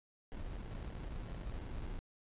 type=noise with sample-and-hold; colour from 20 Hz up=brown; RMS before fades=-43 dBFS; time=0.32-1.99 s; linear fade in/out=0 ms; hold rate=1225 Hz; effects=resampled to 8000 Hz